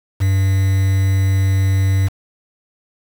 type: tone with quantisation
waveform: triangle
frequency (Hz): 96.5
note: G2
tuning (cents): -27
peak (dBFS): -10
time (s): 0.2-2.09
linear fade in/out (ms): 20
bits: 5
effects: none